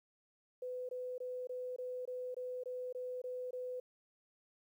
sine tone bursts, 502 Hz, B4, 28 cents sharp, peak -39 dBFS, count 11, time 0.62-3.8 s, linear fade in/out 5 ms, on 270 ms, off 21 ms, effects 12-bit

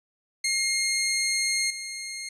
15% pulse tone with level steps, 2134 Hz, C7, 34 cents sharp, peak -17 / -27 dBFS, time 0.44-2.29 s, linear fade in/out 5 ms, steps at 1.7 s, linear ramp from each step 5 ms, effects resampled to 24000 Hz

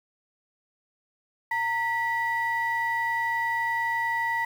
sine tone pair together, 920 / 1951.9 Hz, A#5 / B6, -23 / -21 cents, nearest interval octave + minor second, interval 1302 cents, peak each -26 dBFS, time 1.51-4.45 s, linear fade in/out 5 ms, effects tanh soft clip ceiling -18 dBFS + 8-bit

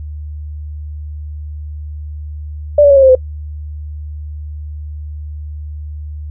sine tone with pitch steps, 587.3 / 571.6 / 556.3 / 541.4 / 526.9 / 512.8 Hz, D5 / D5 / C#5 / C#5 / C5 / C5, 0 / -47 / +6 / -41 / +12 / -35 cents, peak -3 dBFS, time 2.78-3.152 s, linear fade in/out 5 ms, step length 62 ms, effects noise-tail reverb RT60 0.1 s tail -23 dB re dry + added 75 Hz sine -23 dBFS peak until 6.3 s

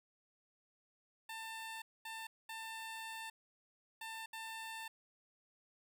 15% pulse tone bursts at uneven times, 894 Hz, A5, 27 cents sharp, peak -38 dBFS, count 5, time 1.29-1.82 / 2.05-2.27 / 2.49-3.3 / 4.01-4.26 / 4.33-4.88 s, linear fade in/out 5 ms, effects none

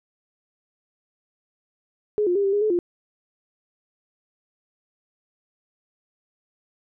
sine tone with pitch steps, 420 / 354.8 / 401.4 / 392.4 / 410.5 / 429.9 / 349.8 Hz, G#4 / F4 / G4 / G4 / G#4 / A4 / F4, +19 / +27 / +41 / +2 / -20 / -40 / +3 cents, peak -18 dBFS, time 2.18-2.789 s, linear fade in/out 0 ms, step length 87 ms, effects none

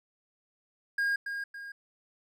triangle tone with echo, 1624 Hz, G#6, 39 cents flat, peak -24 dBFS, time 0.98-1.16 s, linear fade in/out 5 ms, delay 280 ms, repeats 2, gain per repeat -7 dB, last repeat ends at 1.72 s, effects none

